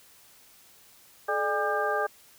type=tone cluster; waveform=sine; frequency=428.6 / 597 / 812 / 1203 / 1588 Hz; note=A4 / D5 / G#5 / D6 / G6; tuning=-45 / +28 / -39 / +41 / +22 cents; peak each=-31 dBFS; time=1.28-2.07 s; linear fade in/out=10 ms; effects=white hiss -56 dBFS RMS until 2.38 s